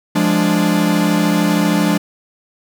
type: chord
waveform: 45% pulse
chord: D diminished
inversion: first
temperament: equal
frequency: 174.61 / 207.7 / 293.7 Hz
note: F3 / Ab3 / D4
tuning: 0 / 0 / 0 cents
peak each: -17 dBFS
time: 0.15-1.98 s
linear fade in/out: 10 ms
effects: none